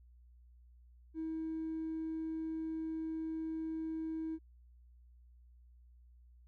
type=tone with hard clipping; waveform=sine; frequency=320.3 Hz; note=E4; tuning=50 cents flat; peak=-37 dBFS; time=1.14-4.39 s; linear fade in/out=50 ms; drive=1 dB; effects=added 60 Hz sine -58 dBFS peak until 6.47 s